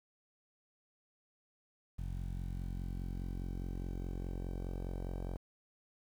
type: tone with low-pass filter sweep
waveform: sawtooth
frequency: 44.84 Hz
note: F1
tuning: 46 cents sharp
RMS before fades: -40 dBFS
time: 1.98-5.37 s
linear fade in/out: 10 ms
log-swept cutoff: 150 to 650 Hz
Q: 1.3
effects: 10-bit